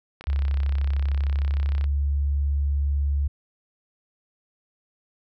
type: click train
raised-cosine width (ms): 0.3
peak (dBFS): -23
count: 55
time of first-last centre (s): 0.21-1.841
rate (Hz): 33.1
type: tone with pitch glide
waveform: sine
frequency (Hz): 69.7 to 70.96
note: C#2 to C#2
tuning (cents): +10 to +41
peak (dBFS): -20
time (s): 0.27-3.28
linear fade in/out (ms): 10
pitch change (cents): +31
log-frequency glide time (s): 0.54-2
effects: none